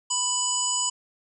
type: harmonic tone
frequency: 992 Hz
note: B5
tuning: 7 cents sharp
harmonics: 1 / 3 / 5 / 7 / 8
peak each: -31 / -31 / -33 / -26 / -30 dBFS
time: 0.1-0.9 s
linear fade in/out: 10 ms
effects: none